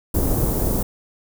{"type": "band-stop noise", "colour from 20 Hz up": "pink", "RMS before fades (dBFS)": -20, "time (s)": [0.14, 0.83], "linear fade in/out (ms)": 5, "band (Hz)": [510, 14000], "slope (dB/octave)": 12, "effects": []}